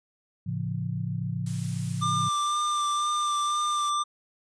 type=chord; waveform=sine; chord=A augmented; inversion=none; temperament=just; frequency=110 / 137.5 / 171.88 Hz; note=A2 / C#3 / E#3; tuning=0 / -14 / -27 cents; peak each=-32 dBFS; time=0.46-2.29 s; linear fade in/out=10 ms
type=noise; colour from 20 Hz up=blue; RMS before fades=-40 dBFS; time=1.46-3.9 s; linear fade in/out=5 ms
type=tone with vibrato; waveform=square; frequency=1190 Hz; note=D6; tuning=22 cents sharp; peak=-25 dBFS; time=2.01-4.04 s; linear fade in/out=20 ms; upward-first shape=sine; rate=2 Hz; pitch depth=17 cents each way
effects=resampled to 22050 Hz